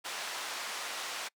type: band-pass noise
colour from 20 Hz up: pink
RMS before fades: -39 dBFS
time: 0.04-1.29 s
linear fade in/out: 20 ms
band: 850 to 7800 Hz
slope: 12 dB/octave
effects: noise-tail reverb RT60 0.1 s tail -26 dB re dry